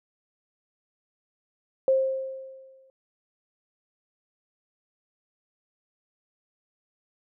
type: tone with exponential decay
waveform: sine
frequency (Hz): 530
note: C5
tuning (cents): +22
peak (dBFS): -16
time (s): 1.88-2.9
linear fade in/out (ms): 1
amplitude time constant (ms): 220
effects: none